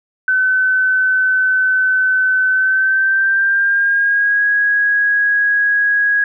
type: tone with pitch glide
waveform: sine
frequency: 1518 to 1655.4 Hz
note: F#6 to G#6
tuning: +44 to -6 cents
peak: -11 dBFS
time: 0.28-6.24 s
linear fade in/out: 2 ms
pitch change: +150 cents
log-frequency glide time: 2.5-4.44 s
effects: none